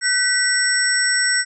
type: tone cluster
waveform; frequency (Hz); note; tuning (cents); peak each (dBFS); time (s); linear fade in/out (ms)
sine; 1520 / 1950 / 5510 / 8030; F#6 / B6 / F8 / B8; +46 / -23 / -24 / +28; -21; 0.01-1.45; 50
effects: none